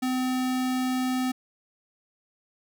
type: tone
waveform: square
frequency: 255.8 Hz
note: C4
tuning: 39 cents flat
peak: -25 dBFS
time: 0.02-1.32 s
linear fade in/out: 10 ms
effects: none